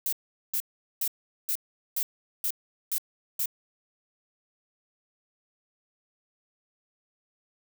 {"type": "noise bursts", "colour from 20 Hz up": "violet", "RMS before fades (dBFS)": -28, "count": 8, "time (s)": [0.06, 3.458], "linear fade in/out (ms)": 2, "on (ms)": 66, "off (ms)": 410, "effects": []}